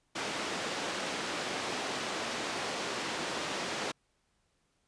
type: band-pass noise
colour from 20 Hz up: pink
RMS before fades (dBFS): -36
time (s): 0.15-3.92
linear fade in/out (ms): 10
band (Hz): 290 to 5700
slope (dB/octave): 12
effects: pink hiss -75 dBFS RMS until 4.87 s + resampled to 22050 Hz